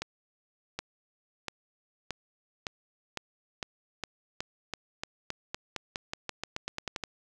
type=accelerating click train; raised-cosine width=0.2 ms; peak=-16 dBFS; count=24; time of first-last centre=0.02-7.038 s; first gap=770 ms; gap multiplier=0.9; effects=none